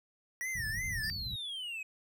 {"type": "tone with vibrato", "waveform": "square", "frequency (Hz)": 1900, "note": "A#6", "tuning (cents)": 33, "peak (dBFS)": -35, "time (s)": [0.41, 1.1], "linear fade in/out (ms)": 0, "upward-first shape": "sine", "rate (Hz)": 2.8, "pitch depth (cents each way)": 160}
{"type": "low-pass noise", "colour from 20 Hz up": "white", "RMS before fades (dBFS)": -42, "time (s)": [0.55, 1.36], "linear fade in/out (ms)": 5, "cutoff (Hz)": 140, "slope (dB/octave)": 24}
{"type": "exponential sweep", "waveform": "triangle", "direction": "down", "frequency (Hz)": [4978, 2506], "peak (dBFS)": -36, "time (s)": [1.03, 1.83], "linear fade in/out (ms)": 5}
{"effects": []}